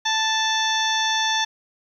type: harmonic tone with a mistuned harmonic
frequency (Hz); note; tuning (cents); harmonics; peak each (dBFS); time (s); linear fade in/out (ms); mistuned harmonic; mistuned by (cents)
880; A5; 0; 1 / 2 / 3 / 4 / 5 / 6 / 7; -24 / -25 / -33 / -24 / -34 / -32 / -30; 0.05-1.45; 10; 6; +78
effects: 9-bit